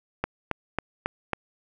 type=click train; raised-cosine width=0.5 ms; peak=-10 dBFS; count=5; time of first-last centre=0.24-1.333 s; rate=3.66 Hz; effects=none